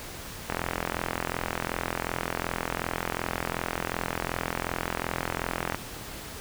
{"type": "click train", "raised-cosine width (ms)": 0.5, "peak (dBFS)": -12, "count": 225, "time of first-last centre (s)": [0.5, 5.746], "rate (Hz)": 42.7, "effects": ["pink hiss -40 dBFS RMS until 6.4 s"]}